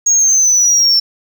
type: linear sweep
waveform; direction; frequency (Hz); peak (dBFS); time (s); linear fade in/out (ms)
sine; down; 6620 to 5380; -5; 0.06-1; 10
effects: tanh soft clip ceiling -7 dBFS + 7-bit